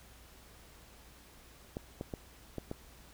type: clicks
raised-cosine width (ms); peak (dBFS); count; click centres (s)
2; -24; 5; 1.769 / 2.011 / 2.138 / 2.583 / 2.714
effects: added 60 Hz sine -59 dBFS peak until 3.13 s + pink hiss -58 dBFS RMS until 3.13 s